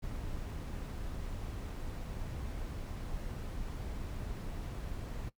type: noise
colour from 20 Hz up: brown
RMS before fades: -40 dBFS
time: 0.02-5.3 s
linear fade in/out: 20 ms
effects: noise-tail reverb RT60 0.1 s tail -18 dB re dry